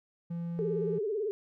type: tone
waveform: triangle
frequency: 170 Hz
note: F3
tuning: 46 cents flat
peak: -31 dBFS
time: 0.3-0.99 s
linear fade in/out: 10 ms
type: tone with vibrato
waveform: sine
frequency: 420 Hz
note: G#4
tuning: 19 cents sharp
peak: -29 dBFS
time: 0.59-1.31 s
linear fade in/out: 0 ms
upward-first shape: sine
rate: 18 Hz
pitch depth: 120 cents each way
effects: none